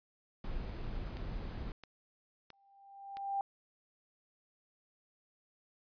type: noise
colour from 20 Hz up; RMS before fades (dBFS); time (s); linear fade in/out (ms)
brown; -40; 0.44-1.72; 2
type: click train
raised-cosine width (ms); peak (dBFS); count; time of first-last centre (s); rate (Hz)
0.2; -31; 4; 1.17-3.17; 1.5
type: tone with exponential growth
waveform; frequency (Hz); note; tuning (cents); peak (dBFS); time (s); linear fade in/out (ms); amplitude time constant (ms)
sine; 792; G5; +18; -30; 2.53-3.41; 1; 190
effects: resampled to 11025 Hz